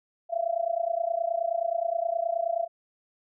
sine tone with amplitude modulation, 676 Hz, E5, 43 cents sharp, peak -21 dBFS, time 0.29-2.68 s, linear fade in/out 50 ms, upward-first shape sine, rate 29.5 Hz, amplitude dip 90%, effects none

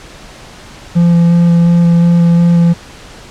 triangle tone with vibrato, 170.9 Hz, F3, 37 cents flat, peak -3 dBFS, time 0.95-2.74 s, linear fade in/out 20 ms, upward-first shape square, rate 2.8 Hz, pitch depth 8 cents each way, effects pink hiss -34 dBFS RMS until 3.3 s + low-pass 7000 Hz 12 dB/octave

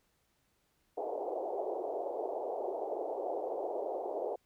pink band-pass noise, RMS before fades -37 dBFS, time 0.97-4.36 s, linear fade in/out 10 ms, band 370 to 790 Hz, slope 48 dB/octave, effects pink hiss -75 dBFS RMS until 4.45 s

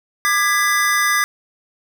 square chord, G# diminished, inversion second, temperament just, 1196.1 / 1661.2 / 1993.5 Hz, D6 / G#6 / B6, +31 / 0 / +16 cents, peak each -20 dBFS, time 0.25-1.24 s, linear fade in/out 0 ms, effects none

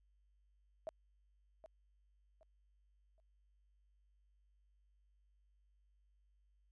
sine tone with echo, 640 Hz, D#5, 49 cents sharp, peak -40 dBFS, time 0.87-0.89 s, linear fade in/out 0 ms, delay 770 ms, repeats 3, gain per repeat -11 dB, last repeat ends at 3.2 s, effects added 50 Hz sine -70 dBFS peak until 6.71 s + resampled to 24000 Hz

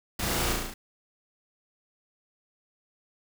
pink noise with echo, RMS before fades -31 dBFS, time 0.19-0.53 s, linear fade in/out 5 ms, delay 35 ms, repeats 6, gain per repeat -2 dB, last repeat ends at 0.74 s, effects none

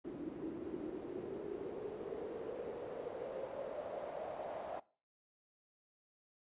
pink noise with band-pass filter sweep, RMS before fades -44 dBFS, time 0.04-4.8 s, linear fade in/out 10 ms, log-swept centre 300 to 680 Hz, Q 5.5, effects noise-tail reverb RT60 0.4 s tail -21 dB re dry + resampled to 8000 Hz

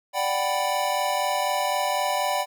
square chord, G major seventh, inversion second, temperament equal, 587.3 / 740 / 784 / 987.8 Hz, D5 / F#5 / G5 / B5, 0 / 0 / 0 / 0 cents, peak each -29 dBFS, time 0.13-2.46 s, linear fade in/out 50 ms, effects none

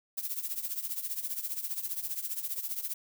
violet noise with tremolo, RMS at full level -32 dBFS, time 0.17-2.94 s, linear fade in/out 10 ms, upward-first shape triangle, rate 15 Hz, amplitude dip 85%, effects none

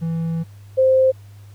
triangle / sine tone pair in turn, 164.81 / 523.2 Hz, E3 / C5, 0 / 0 cents, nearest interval octave + minor sixth, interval 2000 cents, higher second, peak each -18 / -11 dBFS, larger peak second, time 0.01-0.44 / 0.77-1.12 s, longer first, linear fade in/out 20 ms, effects added 101 Hz sine -39 dBFS peak until 1.54 s + pink hiss -55 dBFS RMS until 1.54 s

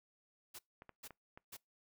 white noise bursts, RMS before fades -50 dBFS, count 3, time 0.54-1.57 s, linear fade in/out 10 ms, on 50 ms, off 440 ms
clicks, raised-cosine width 0.5 ms, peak -37 dBFS, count 4, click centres 0.821 / 0.893 / 1.107 / 1.375 s
effects noise-tail reverb RT60 0.2 s tail -25 dB re dry

